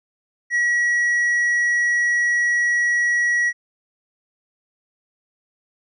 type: tone with tanh clipping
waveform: sine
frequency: 1920 Hz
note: B6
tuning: 49 cents flat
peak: -17 dBFS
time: 0.5-3.53 s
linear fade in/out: 50 ms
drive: 4 dB
effects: none